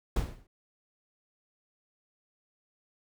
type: noise with exponential decay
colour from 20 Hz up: brown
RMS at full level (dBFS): -24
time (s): 0.16-0.47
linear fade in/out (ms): 5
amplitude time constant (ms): 66
effects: none